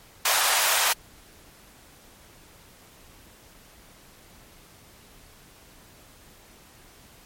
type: high-pass noise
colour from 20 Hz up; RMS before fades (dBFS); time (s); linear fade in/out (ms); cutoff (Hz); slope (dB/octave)
pink; -22; 0.25-0.93; 5; 680; 24
effects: pink hiss -52 dBFS RMS until 7.25 s + MP3 64 kbps